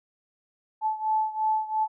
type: beating tone pair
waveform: sine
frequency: 868 / 870.9 Hz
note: A5 / A5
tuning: -24 / -18 cents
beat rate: 2.9 Hz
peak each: -25 / -28 dBFS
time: 0.81-1.88 s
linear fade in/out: 50 ms
effects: none